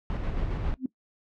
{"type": "noise with tremolo", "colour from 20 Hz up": "brown", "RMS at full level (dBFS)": -28, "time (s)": [0.1, 0.74], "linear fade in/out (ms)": 0, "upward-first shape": "square", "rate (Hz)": 7.4, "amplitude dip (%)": 30}
{"type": "tone with exponential growth", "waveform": "sine", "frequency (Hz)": 259, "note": "C4", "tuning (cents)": -17, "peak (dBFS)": -22, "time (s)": [0.77, 0.86], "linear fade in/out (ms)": 5, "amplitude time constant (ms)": 18}
{"effects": ["noise-tail reverb RT60 0.1 s tail -19 dB re dry", "low-pass 3000 Hz 12 dB/octave"]}